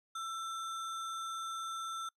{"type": "tone with sample-and-hold", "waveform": "sine", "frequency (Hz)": 1338, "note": "E6", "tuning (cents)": 25, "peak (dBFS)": -37, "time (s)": [0.15, 2.09], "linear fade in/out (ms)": 5, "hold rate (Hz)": 4900, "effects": ["noise-tail reverb RT60 0.1 s tail -23 dB re dry", "low-pass 9000 Hz 12 dB/octave"]}